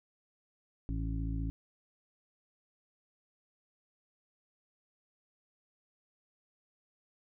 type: harmonic tone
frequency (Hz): 55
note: A1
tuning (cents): 0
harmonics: 1 / 2 / 3 / 5 / 6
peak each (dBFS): -34 / -39 / -42 / -41 / -54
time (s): 0.89-1.5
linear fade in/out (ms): 0
effects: none